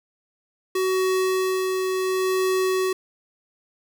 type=tone with tremolo; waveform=square; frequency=374.9 Hz; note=F#4; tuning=23 cents sharp; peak=-20 dBFS; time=0.75-2.93 s; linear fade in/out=5 ms; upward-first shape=sine; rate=0.7 Hz; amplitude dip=30%; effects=8-bit